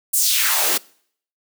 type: noise with high-pass filter sweep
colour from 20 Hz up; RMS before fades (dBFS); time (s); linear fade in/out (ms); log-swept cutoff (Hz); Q
white; -18; 0.13-0.78; 10; 10000 to 240; 2
effects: noise-tail reverb RT60 0.6 s tail -24 dB re dry